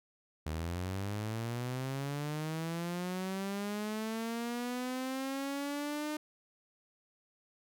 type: linear sweep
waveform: sawtooth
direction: up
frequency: 76.2 to 304.7 Hz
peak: -31 dBFS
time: 0.46-6.17 s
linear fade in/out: 5 ms
effects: none